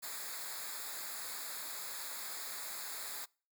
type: noise with comb filter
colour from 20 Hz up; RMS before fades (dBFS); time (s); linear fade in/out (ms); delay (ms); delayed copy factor
white; -43; 0.02-3.26; 20; 0.34; -0.85
effects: noise-tail reverb RT60 0.4 s tail -26 dB re dry